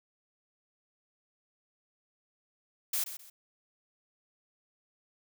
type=noise with echo; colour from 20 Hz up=blue; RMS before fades=-31 dBFS; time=2.93-3.04 s; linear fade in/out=5 ms; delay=130 ms; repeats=2; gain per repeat=-11 dB; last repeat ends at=3.3 s; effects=none